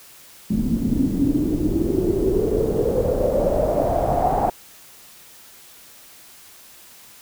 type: noise with low-pass filter sweep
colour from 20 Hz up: pink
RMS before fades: -20 dBFS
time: 0.5-4.5 s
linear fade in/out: 5 ms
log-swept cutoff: 220 to 790 Hz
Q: 7.6
effects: white hiss -46 dBFS RMS until 7.21 s